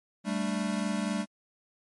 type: chord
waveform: square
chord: G suspended second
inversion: none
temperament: equal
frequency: 196 / 220 / 293.7 Hz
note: G3 / A3 / D4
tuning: 0 / 0 / 0 cents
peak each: -32 / -33 / -37 dBFS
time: 0.24-1.26 s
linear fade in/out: 50 ms
effects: MP3 48 kbps